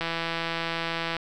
click train, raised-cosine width 0.3 ms, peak -13 dBFS, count 193, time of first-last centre 0.01-1.167 s, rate 166 Hz, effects none

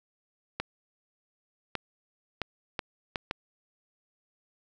clicks, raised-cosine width 0.3 ms, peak -14 dBFS, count 6, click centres 0.6 / 1.753 / 2.417 / 2.792 / 3.158 / 3.311 s, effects none

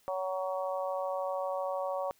harmonic tone, 187.2 Hz, F#3, 20 cents sharp, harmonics 3 / 4 / 5 / 6, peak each -33 / -38 / -40 / -40 dBFS, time 0.08-2.11 s, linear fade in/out 0 ms, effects white hiss -67 dBFS RMS until 2.19 s

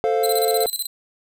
triangle chord, F major, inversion first, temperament equal with one note detuned, 441.8 / 523.3 / 698.5 Hz, A4 / C5 / F5, +7 / 0 / 0 cents, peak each -18 / -22 / -20 dBFS, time 0.04-0.66 s, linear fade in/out 0 ms
15% pulse tone with tremolo, 4046 Hz, B7, 41 cents sharp, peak -15 dBFS, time 0.23-0.87 s, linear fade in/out 10 ms, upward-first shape square, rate 16 Hz, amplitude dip 80%
effects none

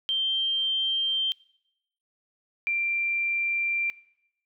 sine tone pair in turn, 3151 / 2365 Hz, G7 / D7, +8 / +12 cents, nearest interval perfect fourth, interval 496 cents, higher first, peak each -23 dBFS, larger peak neither, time 0.09-1.32 / 2.67-3.9 s, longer neither, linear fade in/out 0 ms, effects noise-tail reverb RT60 0.8 s tail -22 dB re dry

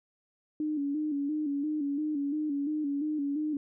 sine tone with vibrato, 293.7 Hz, D4, in tune, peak -28 dBFS, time 0.6-3.57 s, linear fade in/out 2 ms, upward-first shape square, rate 2.9 Hz, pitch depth 66 cents each way, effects none

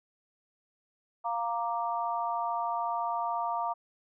sine chord, Bb major, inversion second, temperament equal, 698.5 / 932.3 / 1174.7 Hz, F5 / Bb5 / D6, 0 / 0 / 0 cents, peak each -33 / -32 / -35 dBFS, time 1.24-3.74 s, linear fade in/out 20 ms, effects none

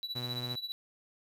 triangle tone with tremolo, 3940 Hz, B7, 5 cents flat, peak -31 dBFS, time 0.03-0.72 s, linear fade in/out 0 ms, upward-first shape triangle, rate 15 Hz, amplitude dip 90%
sawtooth tone, 122.8 Hz, B2, 9 cents flat, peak -34 dBFS, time 0.15-0.56 s, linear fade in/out 10 ms
effects none

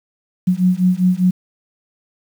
sine beating tone pair, 180 / 185 Hz, F#3 / F#3, -47 / 0 cents, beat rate 5 Hz, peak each -15 dBFS, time 0.47-1.31 s, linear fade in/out 10 ms, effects 7-bit

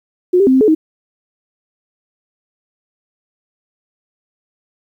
sine tone with pitch steps, 361.1 / 396.2 / 260.6 / 262.6 / 429.4 / 314.8 Hz, F#4 / G4 / C4 / C4 / A4 / D#4, -42 / +18 / -7 / +6 / -42 / +20 cents, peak -7 dBFS, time 0.33-0.75 s, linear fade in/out 10 ms, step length 70 ms, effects 8-bit

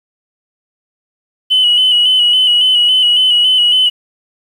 sine tone with vibrato, 2974 Hz, F#7, 8 cents sharp, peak -6 dBFS, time 1.5-3.9 s, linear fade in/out 20 ms, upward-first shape square, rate 3.6 Hz, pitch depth 34 cents each way, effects tanh soft clip ceiling -3 dBFS + 7-bit

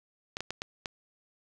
clicks, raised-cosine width 0.2 ms, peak -17 dBFS, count 5, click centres 0.369 / 0.406 / 0.506 / 0.619 / 0.858 s, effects none

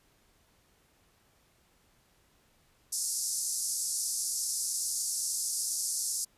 white band-pass noise, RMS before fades -33 dBFS, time 2.92-6.25 s, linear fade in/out 10 ms, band 5000 to 11000 Hz, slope 48 dB/octave, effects pink hiss -67 dBFS RMS until 6.37 s + resampled to 32000 Hz

